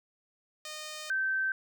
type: tone pair in turn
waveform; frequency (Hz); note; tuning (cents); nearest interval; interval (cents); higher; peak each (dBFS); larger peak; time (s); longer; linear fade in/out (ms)
5% pulse / sine; 614 / 1550.3; D#5 / G6; -23 / -20; octave + major third; 1603; second; -28 / -27; second; 0.65-1.1 / 1.1-1.52; first; 2
effects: none